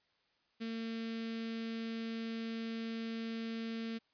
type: tone with notch filter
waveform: sawtooth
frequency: 226.9 Hz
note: A#3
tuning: 47 cents flat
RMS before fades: -40 dBFS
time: 0.6-3.99 s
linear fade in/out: 20 ms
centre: 860 Hz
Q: 0.52
effects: white hiss -75 dBFS RMS until 4.13 s + resampled to 11025 Hz